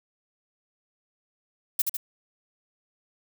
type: noise with echo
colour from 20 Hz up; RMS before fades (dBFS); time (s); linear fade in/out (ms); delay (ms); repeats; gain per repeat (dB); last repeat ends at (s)
violet; -22; 1.79-1.82; 5; 75; 2; -4; 1.97
effects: none